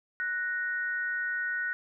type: tone pair together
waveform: sine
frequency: 1480 / 1864.7 Hz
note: F#6 / A#6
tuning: 0 / 0 cents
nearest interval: major third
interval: 400 cents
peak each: -30 / -34 dBFS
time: 0.2-1.73 s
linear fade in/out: 0 ms
effects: none